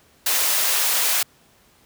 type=high-pass noise; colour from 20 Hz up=white; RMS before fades=-20 dBFS; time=0.26-1.23 s; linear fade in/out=5 ms; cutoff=590 Hz; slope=12 dB/octave; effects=pink hiss -56 dBFS RMS until 1.85 s + high-pass 60 Hz 12 dB/octave